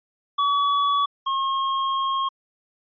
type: tone pair in turn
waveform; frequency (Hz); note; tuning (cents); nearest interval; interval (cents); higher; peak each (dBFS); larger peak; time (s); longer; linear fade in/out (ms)
square; 1136 / 1078.3; C#6 / C#6; +42 / -48; minor second; 90; first; -19 / -22; first; 0.38-1.06 / 1.26-2.29; second; 10
effects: resampled to 11025 Hz